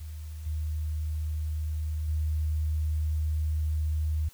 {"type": "tone with level steps", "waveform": "sine", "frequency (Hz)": 77.2, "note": "D#2", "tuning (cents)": -13, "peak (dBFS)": [-36, -28, -25], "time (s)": [0, 4.29], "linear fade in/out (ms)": 10, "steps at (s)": [0.46, 2.08], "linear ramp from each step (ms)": 5, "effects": ["white hiss -56 dBFS RMS until 4.33 s"]}